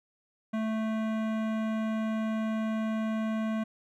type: tone with hard clipping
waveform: sine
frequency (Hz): 220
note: A3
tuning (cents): 0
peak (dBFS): -30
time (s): 0.53-3.64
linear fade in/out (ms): 10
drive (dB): 17
effects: none